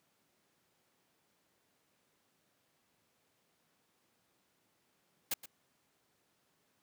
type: noise with echo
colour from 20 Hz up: white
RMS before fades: -34 dBFS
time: 5.31-5.34 s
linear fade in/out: 5 ms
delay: 120 ms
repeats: 1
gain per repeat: -15 dB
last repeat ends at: 5.46 s
effects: pink hiss -75 dBFS RMS until 6.82 s + high-pass 150 Hz 12 dB/octave